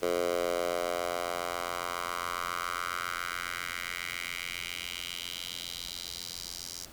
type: tone with high-pass filter sweep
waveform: 10% pulse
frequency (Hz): 87.31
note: F2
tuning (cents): 0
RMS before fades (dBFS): -35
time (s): 0.02-6.86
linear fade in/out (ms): 10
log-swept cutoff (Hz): 460 to 5400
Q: 2.6
effects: pink hiss -51 dBFS RMS until 6.92 s